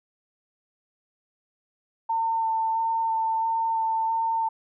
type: tone with vibrato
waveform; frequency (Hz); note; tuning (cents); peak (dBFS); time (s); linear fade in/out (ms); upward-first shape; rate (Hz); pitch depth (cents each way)
sine; 900; A5; +39; -22; 2.09-4.49; 10; square; 1.5; 10
effects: none